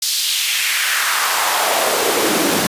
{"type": "noise with high-pass filter sweep", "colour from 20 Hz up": "pink", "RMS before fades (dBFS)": -17, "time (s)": [0.02, 2.67], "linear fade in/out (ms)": 5, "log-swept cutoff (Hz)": [4600, 220], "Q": 2, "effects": ["resampled to 32000 Hz"]}